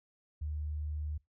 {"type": "tone", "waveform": "sine", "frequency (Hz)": 75.4, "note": "D2", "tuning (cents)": 46, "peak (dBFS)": -34, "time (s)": [0.41, 1.18], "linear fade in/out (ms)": 10, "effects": ["noise-tail reverb RT60 0.2 s tail -24 dB re dry"]}